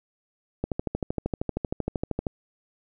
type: click train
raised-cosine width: 2 ms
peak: -13 dBFS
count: 22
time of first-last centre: 0.64-2.268 s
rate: 12.9 Hz
effects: none